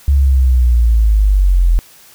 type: linear sweep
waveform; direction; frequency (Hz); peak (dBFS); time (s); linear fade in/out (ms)
sine; down; 70.6 to 41.2; -7; 0.08-1.79; 0
effects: white hiss -43 dBFS RMS until 2.14 s